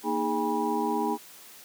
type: tone cluster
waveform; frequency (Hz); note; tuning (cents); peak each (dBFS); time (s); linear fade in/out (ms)
sine; 234.2 / 310 / 414.9 / 810 / 973; A#3 / D#4 / G#4 / G#5 / B5; +8 / -6 / -2 / -43 / -26; -31; 0.03-1.18; 50
effects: white hiss -49 dBFS RMS until 1.64 s + high-pass 150 Hz 12 dB/octave